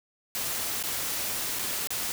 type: noise with dropouts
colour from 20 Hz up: white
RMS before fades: -31 dBFS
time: 0.35-2.12 s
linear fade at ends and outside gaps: 0 ms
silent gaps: 0.827-0.837 / 1.588-1.593 / 1.872-1.905 s
effects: none